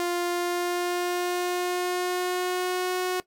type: tone with pitch glide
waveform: sawtooth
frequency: 350.2 to 365.7 Hz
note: F4 to F#4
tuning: +5 to -20 cents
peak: -21 dBFS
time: 0-3.2 s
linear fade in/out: 0 ms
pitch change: +75 cents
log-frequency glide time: 0.25-2.98 s
effects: noise-tail reverb RT60 0.1 s tail -17 dB re dry